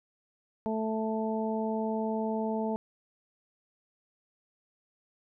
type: harmonic tone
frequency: 220 Hz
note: A3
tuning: in tune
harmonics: 1 / 2 / 3 / 4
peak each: -31 / -34 / -36 / -37 dBFS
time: 0.66-2.76 s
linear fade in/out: 0 ms
effects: none